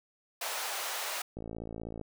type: high-pass noise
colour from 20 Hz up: pink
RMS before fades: -36 dBFS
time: 0.41-1.22 s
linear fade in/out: 5 ms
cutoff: 600 Hz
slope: 24 dB/octave
type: click train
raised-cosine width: 2 ms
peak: -27 dBFS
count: 37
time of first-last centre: 1.37-2.013 s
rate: 56 Hz
effects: none